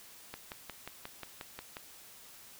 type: click train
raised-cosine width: 0.3 ms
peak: -25 dBFS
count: 9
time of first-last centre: 0.34-1.769 s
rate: 5.6 Hz
effects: white hiss -54 dBFS RMS until 2.59 s